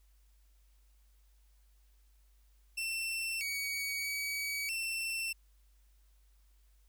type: tone with pitch steps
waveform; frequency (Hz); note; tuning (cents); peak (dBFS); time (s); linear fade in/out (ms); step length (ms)
sawtooth; 2690 / 2252 / 2269 / 2689; E7 / C#7 / C#7 / E7; +34 / +27 / +40 / +34; -31; 2.77-5.33; 10; 640
effects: added 50 Hz sine -62 dBFS peak until 6.88 s + white hiss -75 dBFS RMS until 6.88 s